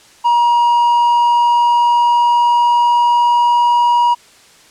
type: tone with pitch glide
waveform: triangle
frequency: 952 to 958.1 Hz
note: A#5 to A#5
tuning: +36 to +47 cents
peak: -7 dBFS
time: 0.24-4.15 s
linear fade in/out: 20 ms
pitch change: +11 cents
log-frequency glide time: 0.64-3.75 s
effects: white hiss -45 dBFS RMS until 4.7 s + low-pass 8000 Hz 12 dB/octave